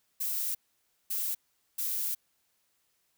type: noise bursts at uneven times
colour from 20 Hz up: violet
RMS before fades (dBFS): -32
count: 3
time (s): 0.2-0.55 / 1.1-1.35 / 1.78-2.15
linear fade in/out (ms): 10
effects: white hiss -74 dBFS RMS until 3.17 s